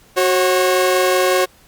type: tone pair together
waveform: sawtooth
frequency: 370 / 542.3 Hz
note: F#4 / C#5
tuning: 0 / -38 cents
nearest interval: perfect fifth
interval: 662 cents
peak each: -12 dBFS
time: 0.16-1.46 s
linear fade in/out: 20 ms
effects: pink hiss -50 dBFS RMS until 1.67 s + Opus 48 kbps